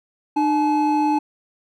triangle tone pair together, 302.6 / 856 Hz, D#4 / A5, -48 / -48 cents, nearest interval octave + tritone, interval 1800 cents, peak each -17 dBFS, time 0.36-1.19 s, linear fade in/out 10 ms, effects none

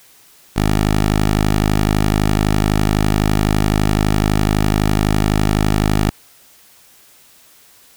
10% pulse tone, 51.91 Hz, G#1, in tune, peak -5 dBFS, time 0.56-6.1 s, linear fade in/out 5 ms, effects white hiss -48 dBFS RMS until 7.96 s

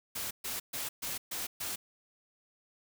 white noise bursts, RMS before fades -37 dBFS, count 6, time 0.15-1.76 s, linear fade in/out 10 ms, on 160 ms, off 130 ms, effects none

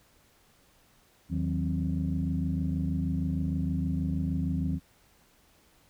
sine tone cluster, 80.7 / 158.3 / 184.7 / 263.7 Hz, E2 / D#3 / F#3 / C4, -36 / +30 / -3 / +14 cents, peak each -31 / -31 / -32 / -33 dBFS, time 1.29-4.8 s, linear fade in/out 50 ms, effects tanh soft clip ceiling -18 dBFS + pink hiss -63 dBFS RMS until 5.89 s

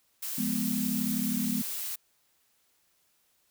blue noise, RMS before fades -35 dBFS, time 0.22-1.96 s, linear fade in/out 10 ms
sine chord, F diminished, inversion none, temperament equal, 174.61 / 207.7 / 246.9 Hz, F3 / Ab3 / Cb4, 0 / 0 / 0 cents, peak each -37 / -31 / -31 dBFS, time 0.38-1.62 s, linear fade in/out 5 ms
effects white hiss -70 dBFS RMS until 3.5 s

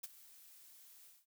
blue noise with ADSR envelope, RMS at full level -42 dBFS, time 0.03-1.26 s, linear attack 11 ms, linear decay 24 ms, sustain -18 dB, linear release 190 ms, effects none

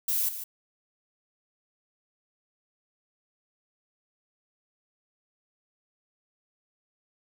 violet noise with echo, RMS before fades -27 dBFS, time 0.08-0.29 s, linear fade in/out 5 ms, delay 150 ms, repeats 1, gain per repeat -10 dB, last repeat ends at 0.44 s, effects none

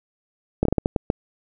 slowing click train, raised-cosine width 2 ms, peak -5 dBFS, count 8, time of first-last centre 0.63-1.101 s, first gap 23 ms, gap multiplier 1.35, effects none

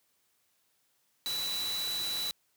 sine tone in noise, 3951 Hz, B7, in tune, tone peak -32 dBFS, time 1.26-2.31 s, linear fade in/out 0 ms, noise white, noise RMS -39 dBFS, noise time 1.26-2.31 s, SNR +4 dB, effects white hiss -73 dBFS RMS until 2.56 s + high-pass 60 Hz 12 dB/octave

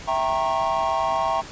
triangle chord, E diminished seventh, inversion none, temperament equal with one note detuned, 659.3 / 784 / 932.3 / 1089.1 Hz, E5 / G5 / Bb5 / Db6, 0 / 0 / 0 / -31 cents, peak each -24 dBFS, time 0.07-1.42 s, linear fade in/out 20 ms, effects pink hiss -39 dBFS RMS until 1.51 s + resampled to 16000 Hz

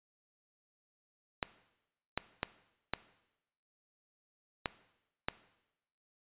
clicks, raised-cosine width 0.3 ms, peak -15 dBFS, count 6, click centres 1.428 / 2.176 / 2.431 / 2.936 / 4.658 / 5.285 s, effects noise-tail reverb RT60 0.9 s tail -17 dB re dry + resampled to 8000 Hz

